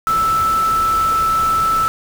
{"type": "tone in noise", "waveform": "sine", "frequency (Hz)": 1319, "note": "E6", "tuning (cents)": 1, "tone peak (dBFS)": -13, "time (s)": [0.07, 1.88], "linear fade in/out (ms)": 0, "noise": "pink", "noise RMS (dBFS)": -28, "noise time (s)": [0.07, 1.88], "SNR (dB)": 12, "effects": []}